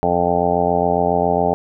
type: harmonic tone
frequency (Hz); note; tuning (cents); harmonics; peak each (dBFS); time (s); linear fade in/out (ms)
87.31; F2; 0; 1 / 2 / 3 / 4 / 5 / 6 / 7 / 8 / 9 / 10; -30 / -24 / -26 / -30 / -21 / -27 / -21 / -23 / -20 / -28; 0.03-1.54; 0
effects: none